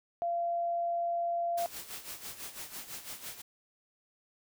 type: tone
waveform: sine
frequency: 687 Hz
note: F5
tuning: 29 cents flat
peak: -29 dBFS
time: 0.22-1.66 s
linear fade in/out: 0 ms
type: noise with tremolo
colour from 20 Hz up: white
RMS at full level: -41 dBFS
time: 1.57-3.42 s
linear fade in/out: 10 ms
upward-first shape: sine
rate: 6 Hz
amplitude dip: 70%
effects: none